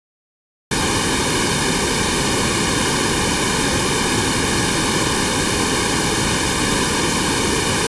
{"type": "noise with comb filter", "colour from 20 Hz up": "pink", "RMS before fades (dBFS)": -18, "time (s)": [0.71, 7.87], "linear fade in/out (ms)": 5, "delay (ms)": 1.5, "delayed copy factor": -0.8, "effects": ["resampled to 24000 Hz"]}